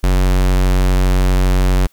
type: tone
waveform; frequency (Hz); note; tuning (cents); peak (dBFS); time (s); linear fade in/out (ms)
square; 46.25; F#1; 0; -11; 0.03-1.87; 10
effects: white hiss -56 dBFS RMS until 1.92 s